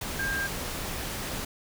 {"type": "tone in noise", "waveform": "sine", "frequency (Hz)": 1600, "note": "G6", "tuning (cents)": 35, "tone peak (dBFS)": -28, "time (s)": [0.19, 0.47], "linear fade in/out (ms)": 5, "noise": "pink", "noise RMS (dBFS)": -34, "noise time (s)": [0.01, 1.45], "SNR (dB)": 3, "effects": []}